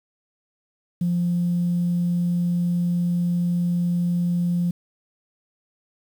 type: tone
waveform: sine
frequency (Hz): 174.61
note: F3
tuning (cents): 0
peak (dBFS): -18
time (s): 1.01-4.71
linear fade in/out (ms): 5
effects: tanh soft clip ceiling -15 dBFS + 8-bit